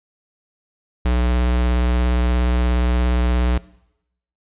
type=tone with vibrato; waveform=square; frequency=61 Hz; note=B1; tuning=21 cents flat; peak=-16 dBFS; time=1.05-3.58 s; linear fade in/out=5 ms; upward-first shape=triangle; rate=17 Hz; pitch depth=26 cents each way; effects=noise-tail reverb RT60 0.8 s tail -20 dB re dry + resampled to 8000 Hz